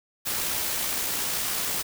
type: noise with amplitude modulation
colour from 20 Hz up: white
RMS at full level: -27 dBFS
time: 0.25-1.83 s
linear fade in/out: 20 ms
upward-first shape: sine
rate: 61 Hz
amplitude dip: 25%
effects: none